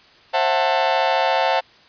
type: chord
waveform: 40% pulse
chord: F# half-diminished seventh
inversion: second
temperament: just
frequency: 532.8 / 666 / 740 / 888 Hz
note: C5 / E5 / F#5 / A5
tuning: +31 / +18 / 0 / +16 cents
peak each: -22 / -22 / -21 / -20 dBFS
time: 0.33-1.61 s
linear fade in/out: 20 ms
effects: white hiss -50 dBFS RMS until 1.88 s + resampled to 11025 Hz